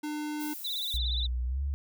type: tone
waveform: square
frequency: 300 Hz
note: D4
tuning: 37 cents sharp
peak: -33 dBFS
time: 0.03-0.54 s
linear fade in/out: 10 ms
type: noise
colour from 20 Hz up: violet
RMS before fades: -41 dBFS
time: 0.39-0.98 s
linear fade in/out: 20 ms
type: tone with vibrato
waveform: sine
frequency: 3729 Hz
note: A#7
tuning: in tune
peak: -31 dBFS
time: 0.64-1.27 s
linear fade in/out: 10 ms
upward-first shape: sine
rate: 17 Hz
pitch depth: 120 cents each way
type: tone with pitch glide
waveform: sine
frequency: 61.4 to 70.12 Hz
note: B1 to C#2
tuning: -9 to +20 cents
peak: -28 dBFS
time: 0.94-1.74 s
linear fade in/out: 0 ms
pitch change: +229 cents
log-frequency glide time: 1.46-1.62 s
effects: none